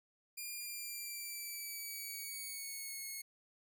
5% pulse tone with pitch glide, 2407 to 2182 Hz, D7 to C#7, +42 to -28 cents, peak -33 dBFS, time 0.37-3.22 s, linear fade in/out 10 ms, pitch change -170 cents, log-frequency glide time 0.56-3.04 s, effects none

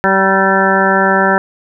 harmonic tone with a mistuned harmonic, 192.7 Hz, G3, 29 cents flat, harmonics 1 / 2 / 3 / 4 / 5 / 7 / 8 / 9, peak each -17 / -17 / -17 / -17 / -17 / -17 / -17 / -17 dBFS, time 0.04-1.38 s, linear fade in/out 0 ms, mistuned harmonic 9, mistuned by +21 cents, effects none

